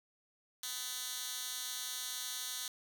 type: tone with high-pass filter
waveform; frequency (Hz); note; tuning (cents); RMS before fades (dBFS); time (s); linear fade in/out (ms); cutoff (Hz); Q
10% pulse; 251.5; B3; +32; -41; 0.63-2.68; 2; 4100; 0.84
effects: none